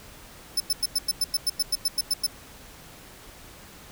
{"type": "tone bursts", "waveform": "sawtooth", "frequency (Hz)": 5274, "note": "E8", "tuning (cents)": 0, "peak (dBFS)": -18, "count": 14, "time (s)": [0.57, 2.266], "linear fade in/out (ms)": 5, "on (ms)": 32, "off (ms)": 96, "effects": ["pink hiss -47 dBFS RMS until 3.91 s"]}